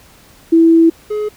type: tone pair in turn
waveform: sine / triangle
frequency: 329.3 / 422.5 Hz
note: E4 / G#4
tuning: -2 / +30 cents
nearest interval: major third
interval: 432 cents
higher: second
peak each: -5 / -14 dBFS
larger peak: first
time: 0.52-0.9 / 1.1-1.29 s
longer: first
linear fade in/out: 10 ms
effects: pink hiss -45 dBFS RMS until 1.36 s